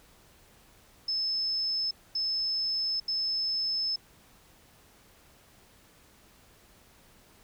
sine tone bursts at uneven times, 5230 Hz, E8, 15 cents flat, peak -27 dBFS, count 3, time 1.08-1.91 / 2.15-3 / 3.08-3.96 s, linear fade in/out 5 ms, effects pink hiss -59 dBFS RMS until 7.43 s

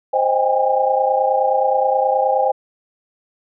sine chord, Ab major seventh, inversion first, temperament equal with one note detuned, 523.3 / 622.3 / 784 / 813.5 Hz, C5 / Eb5 / G5 / Ab5, 0 / 0 / 0 / -36 cents, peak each -18 / -22 / -21 / -18 dBFS, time 0.13-2.52 s, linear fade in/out 10 ms, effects none

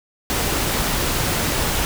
pink noise, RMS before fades -21 dBFS, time 0.3-1.85 s, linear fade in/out 0 ms, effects none

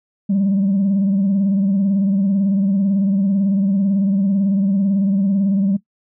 sine tone with vibrato, 196 Hz, G3, in tune, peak -12 dBFS, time 0.29-5.77 s, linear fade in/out 10 ms, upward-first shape sine, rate 18 Hz, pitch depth 73 cents each way, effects noise-tail reverb RT60 0.1 s tail -18 dB re dry + tanh soft clip ceiling -11 dBFS

